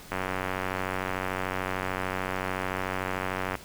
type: click train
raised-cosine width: 0.5 ms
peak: -14 dBFS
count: 322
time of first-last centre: 0.12-3.553 s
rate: 93.5 Hz
effects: pink hiss -47 dBFS RMS until 3.64 s